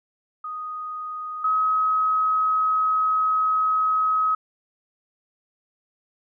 sine tone pair in turn, 1244.5 / 1272.9 Hz, D#6 / D#6, 0 / +39 cents, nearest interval unison, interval 39 cents, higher second, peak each -29 / -18 dBFS, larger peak second, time 0.44-1.44 / 1.44-4.35 s, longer second, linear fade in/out 5 ms, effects none

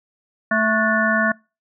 harmonic tone with a mistuned harmonic, 220.1 Hz, A3, 1 cent sharp, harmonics 1 / 3 / 5 / 7 / 8, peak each -22 / -22 / -25 / -21 / -21 dBFS, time 0.51-1.32 s, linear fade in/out 5 ms, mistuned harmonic 7, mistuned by -87 cents, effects noise-tail reverb RT60 0.3 s tail -26 dB re dry

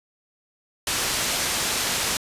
white low-pass noise, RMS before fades -25 dBFS, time 0.87-2.17 s, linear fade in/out 2 ms, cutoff 8000 Hz, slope 12 dB/octave, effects resampled to 32000 Hz

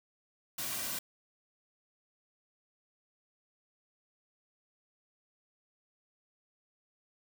white noise with comb filter, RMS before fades -37 dBFS, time 0.58-0.99 s, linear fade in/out 5 ms, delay 2.3 ms, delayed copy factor -0.5, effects none

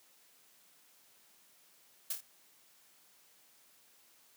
blue noise with echo, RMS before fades -35 dBFS, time 2.1-2.13 s, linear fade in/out 5 ms, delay 26 ms, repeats 3, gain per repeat -5 dB, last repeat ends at 2.208 s, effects white hiss -65 dBFS RMS until 4.36 s + high-pass 150 Hz 12 dB/octave

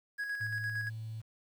triangle tone with tremolo, 1660 Hz, G#6, 1 cent flat, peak -31 dBFS, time 0.18-0.9 s, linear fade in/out 20 ms, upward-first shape square, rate 8.7 Hz, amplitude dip 40%
sine tone with pitch glide, 110.2 to 110.97 Hz, A2 to A2, +3 to +15 cents, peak -38 dBFS, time 0.4-1.22 s, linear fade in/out 20 ms, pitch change +12 cents, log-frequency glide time 0.6-0.68 s
effects 10-bit

